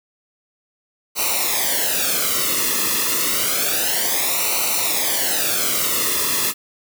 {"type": "noise with flanger", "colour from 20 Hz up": "white", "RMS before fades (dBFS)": -20, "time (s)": [1.15, 6.54], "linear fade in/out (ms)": 50, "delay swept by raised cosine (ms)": [0.59, 1.33], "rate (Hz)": 0.29, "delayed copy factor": -0.8, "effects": []}